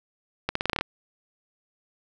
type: accelerating click train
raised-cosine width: 0.3 ms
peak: -9 dBFS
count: 9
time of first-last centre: 0.49-0.81 s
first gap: 64 ms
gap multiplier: 0.86
effects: none